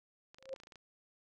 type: clicks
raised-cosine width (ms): 0.2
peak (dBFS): -37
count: 12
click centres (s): 0.345 / 0.385 / 0.426 / 0.456 / 0.492 / 0.531 / 0.562 / 0.601 / 0.635 / 0.671 / 0.722 / 0.757
type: tone with exponential growth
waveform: sine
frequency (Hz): 533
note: C5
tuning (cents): +32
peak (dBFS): -35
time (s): 0.39-0.54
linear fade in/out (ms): 1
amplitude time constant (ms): 32
effects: none